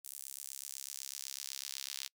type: tone with high-pass filter sweep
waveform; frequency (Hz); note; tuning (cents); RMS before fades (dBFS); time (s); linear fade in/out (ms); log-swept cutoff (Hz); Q
sawtooth; 68; C#2; -33; -45; 0.04-2.08; 10; 9400 to 4000; 1.3
effects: noise-tail reverb RT60 0.1 s tail -26 dB re dry